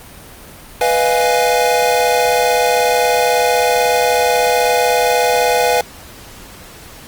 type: chord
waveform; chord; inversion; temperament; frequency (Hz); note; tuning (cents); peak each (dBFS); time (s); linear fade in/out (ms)
square; F half-diminished seventh; second; equal; 493.9 / 622.3 / 698.5 / 830.6; Cb5 / Eb5 / F5 / Ab5; 0 / 0 / 0 / 0; -16 / -22 / -18 / -18; 0.81-5.81; 2
effects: pink hiss -37 dBFS RMS until 7.07 s + Opus 32 kbps